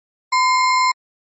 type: tone with sample-and-hold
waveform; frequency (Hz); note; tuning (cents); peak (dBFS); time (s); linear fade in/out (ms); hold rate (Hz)
sine; 1017; C6; -50; -12; 0.32-0.92; 10; 3150
effects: MP3 32 kbps